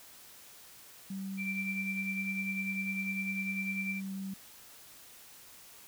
sine tone, 193.3 Hz, G3, 24 cents flat, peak -36 dBFS, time 1.1-4.34 s, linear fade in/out 5 ms
sine tone with tremolo, 2349 Hz, D7, in tune, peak -32 dBFS, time 1.37-4.01 s, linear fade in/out 50 ms, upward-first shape sine, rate 10 Hz, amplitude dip 55%
effects white hiss -54 dBFS RMS until 5.87 s

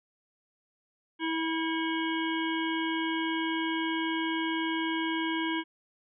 harmonic tone with a mistuned harmonic, 324.3 Hz, E4, 28 cents flat, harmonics 1 / 3 / 5 / 7 / 9 / 10, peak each -30 / -35 / -37 / -38 / -40 / -40 dBFS, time 1.19-5.64 s, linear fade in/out 50 ms, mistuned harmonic 7, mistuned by -38 cents, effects none

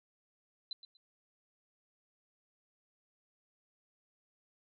sine tone with echo, 4032 Hz, B7, 35 cents sharp, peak -37 dBFS, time 0.71-0.73 s, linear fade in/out 2 ms, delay 120 ms, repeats 2, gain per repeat -13 dB, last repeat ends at 0.97 s, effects none

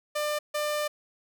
sawtooth tone pair in turn, 597 / 597 Hz, D5 / D5, +28 / +28 cents, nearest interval unison, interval 0 cents, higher neither, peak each -23 dBFS, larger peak neither, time 0.15-0.39 / 0.54-0.88 s, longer second, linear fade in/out 10 ms, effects none

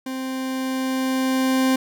40% pulse tone with level ramp, 261.6 Hz, C4, in tune, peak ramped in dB -26 to -15 dBFS, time 0.06-1.76 s, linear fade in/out 5 ms, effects none

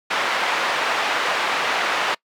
pink band-pass noise, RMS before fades -22 dBFS, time 0.1-2.15 s, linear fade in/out 10 ms, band 760 to 2800 Hz, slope 12 dB/octave, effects noise-tail reverb RT60 0.1 s tail -24 dB re dry

